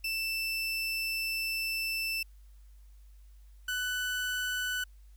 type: tone pair in turn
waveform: 30% pulse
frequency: 2660 / 1492.9 Hz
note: E7 / F#6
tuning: +15 / +15 cents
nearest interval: minor seventh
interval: 1000 cents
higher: first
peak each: -28 dBFS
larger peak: neither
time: 0.04-2.23 / 3.68-4.84 s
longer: first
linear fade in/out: 5 ms
effects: added 50 Hz sine -51 dBFS peak until 5.16 s + white hiss -71 dBFS RMS until 5.16 s